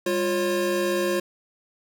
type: tone cluster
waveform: square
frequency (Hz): 200.3 / 352.5 / 544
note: G3 / F4 / C#5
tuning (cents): +38 / +16 / -33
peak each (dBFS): -32 / -25 / -27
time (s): 0.06-1.2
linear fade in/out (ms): 5
effects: none